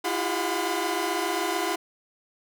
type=tone cluster; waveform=sawtooth; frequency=326.9 / 353.8 / 399.7 / 723 / 1011 Hz; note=E4 / F4 / G4 / F#5 / B5; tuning=-14 / +23 / +34 / -40 / +40 cents; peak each=-28 dBFS; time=0.04-1.76 s; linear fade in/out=10 ms; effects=none